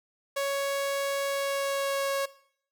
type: tone with pitch glide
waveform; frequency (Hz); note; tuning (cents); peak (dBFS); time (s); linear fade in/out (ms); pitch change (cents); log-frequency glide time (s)
sawtooth; 556 to 551.2; C#5 to C#5; +5 to -10; -23; 0.36-2.26; 10; -15; 1.29-2.12
effects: noise-tail reverb RT60 0.6 s tail -18 dB re dry